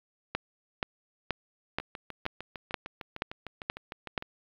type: two click trains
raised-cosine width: 0.3 ms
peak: -22 / -12 dBFS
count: 17 / 9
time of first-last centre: 1.8-4.224 / 0.35-4.178 s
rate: 6.6 / 2.09 Hz
effects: low-pass 4000 Hz 12 dB/octave + 9-bit